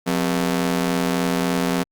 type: ring-modulated tone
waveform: sawtooth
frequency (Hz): 220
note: A3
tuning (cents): 0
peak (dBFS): -12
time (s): 0.06-1.84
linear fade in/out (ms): 20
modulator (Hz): 41.7
effects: Opus 48 kbps